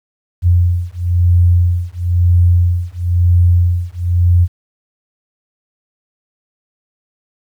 sine beating tone pair, 87.31 / 88.31 Hz, F2 / F2, 0 / +20 cents, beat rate 1 Hz, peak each -12 dBFS, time 0.42-4.48 s, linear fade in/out 50 ms, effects 8-bit

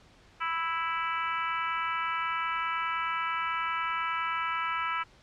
harmonic tone, 329.6 Hz, E4, in tune, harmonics 3 / 4 / 5 / 6 / 7 / 8 / 9, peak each -35 / -31 / -39 / -41 / -37 / -43 / -43 dBFS, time 0.4-5.04 s, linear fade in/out 20 ms, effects pink hiss -58 dBFS RMS until 5.22 s + low-pass 5000 Hz 12 dB/octave

